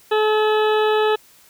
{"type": "harmonic tone", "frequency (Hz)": 429.4, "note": "A4", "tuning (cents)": -42, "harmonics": [1, 2, 3, 4, 6, 7, 8, 9], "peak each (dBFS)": [-16, -22, -26, -28, -32, -33, -34, -35], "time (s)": [0.11, 1.16], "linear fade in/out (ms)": 10, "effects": ["white hiss -51 dBFS RMS until 1.49 s"]}